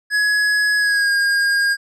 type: tone with pitch glide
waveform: square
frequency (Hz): 1682 to 1621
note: G#6 to G#6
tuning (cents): +22 to -42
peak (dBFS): -15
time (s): 0.1-1.77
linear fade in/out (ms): 50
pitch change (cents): -64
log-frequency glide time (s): 0.77-1.12
effects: low-pass 8000 Hz 12 dB/octave